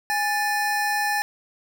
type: tone pair together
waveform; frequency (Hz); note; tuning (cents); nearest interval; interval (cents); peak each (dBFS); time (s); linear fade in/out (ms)
square; 824.4 / 1760; G#5 / A6; -13 / 0; octave + minor second; 1313; -25; 0.1-1.22; 0
effects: none